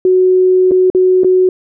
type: tone with dropouts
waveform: sine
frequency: 369.8 Hz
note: F#4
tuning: 1 cent flat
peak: -6 dBFS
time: 0.05-1.49 s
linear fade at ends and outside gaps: 2 ms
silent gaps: 0.711-0.717 / 0.901-0.948 / 1.235-1.245 s
effects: none